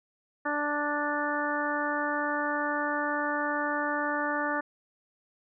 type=harmonic tone; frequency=293.7 Hz; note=D4; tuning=in tune; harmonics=1 / 2 / 3 / 4 / 5 / 6; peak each=-34 / -34 / -34 / -34 / -34 / -34 dBFS; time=0.45-4.61 s; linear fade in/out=10 ms; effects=none